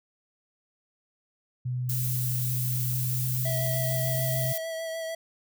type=tone with pitch glide; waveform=sine; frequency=125.1 to 128.84 Hz; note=B2 to C3; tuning=+23 to -26 cents; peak=-27 dBFS; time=1.65-4.53 s; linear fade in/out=10 ms; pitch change=+51 cents; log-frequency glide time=2.89-4.18 s
type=noise; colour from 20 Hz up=violet; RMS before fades=-32 dBFS; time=1.89-4.58 s; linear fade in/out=5 ms
type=tone with vibrato; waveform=square; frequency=652 Hz; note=E5; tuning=19 cents flat; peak=-32 dBFS; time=3.45-5.15 s; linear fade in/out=5 ms; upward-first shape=sine; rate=6.7 Hz; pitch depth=18 cents each way
effects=none